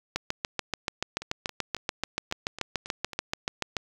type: two click trains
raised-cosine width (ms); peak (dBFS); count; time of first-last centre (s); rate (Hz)
0.2; -10 / -21; 26 / 8; 0.16-3.768 / 1.22-3.133; 6.93 / 3.66
effects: 7-bit